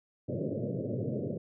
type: band-pass noise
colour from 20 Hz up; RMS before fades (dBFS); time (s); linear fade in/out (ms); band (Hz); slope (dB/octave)
pink; -34; 0.28-1.38; 10; 100 to 610; 96
effects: none